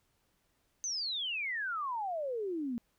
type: exponential sweep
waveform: sine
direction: down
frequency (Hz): 6330 to 227.7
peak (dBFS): -33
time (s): 0.84-2.78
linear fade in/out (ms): 0
effects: pink hiss -75 dBFS RMS until 2.98 s